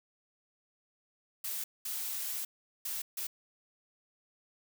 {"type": "noise bursts at uneven times", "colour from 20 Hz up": "blue", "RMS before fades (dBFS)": -37, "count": 4, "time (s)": [[1.44, 1.64], [1.85, 2.45], [2.85, 3.02], [3.17, 3.27]], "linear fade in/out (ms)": 5, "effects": []}